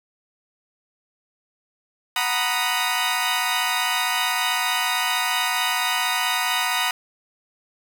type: chord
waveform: 15% pulse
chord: B major seventh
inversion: second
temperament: equal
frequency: 740 / 932.3 / 987.8 / 1244.5 Hz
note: F#5 / A#5 / B5 / D#6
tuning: 0 / 0 / 0 / 0 cents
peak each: -20 dBFS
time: 2.16-6.91 s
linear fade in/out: 2 ms
effects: 7-bit